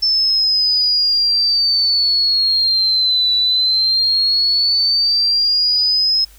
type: exponential two-way sweep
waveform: sine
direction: down then up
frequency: 5300 to 3951 to 5160 Hz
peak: -12 dBFS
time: 0.02-6.25 s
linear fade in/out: 10 ms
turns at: 3.35 s
effects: added 50 Hz sine -43 dBFS peak until 6.38 s + white hiss -48 dBFS RMS until 6.38 s